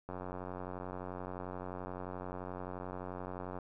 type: click train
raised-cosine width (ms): 1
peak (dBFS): -28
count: 321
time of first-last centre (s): 0.09-3.587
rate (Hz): 91.5
effects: none